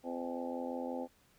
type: harmonic tone with a mistuned harmonic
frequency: 85.6 Hz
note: F2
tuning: 34 cents flat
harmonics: 3 / 4 / 5 / 6 / 7 / 8 / 9 / 10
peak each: -40 / -47 / -51 / -41 / -47 / -53 / -46 / -49 dBFS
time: 0.03-1.08 s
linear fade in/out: 50 ms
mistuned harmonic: 9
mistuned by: +35 cents
effects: pink hiss -68 dBFS RMS until 1.38 s